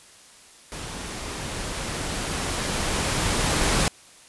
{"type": "noise with level ramp", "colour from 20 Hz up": "pink", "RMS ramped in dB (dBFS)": [-35, -21], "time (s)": [0.72, 3.88], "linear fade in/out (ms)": 0, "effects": ["white hiss -50 dBFS RMS until 4.28 s", "resampled to 24000 Hz"]}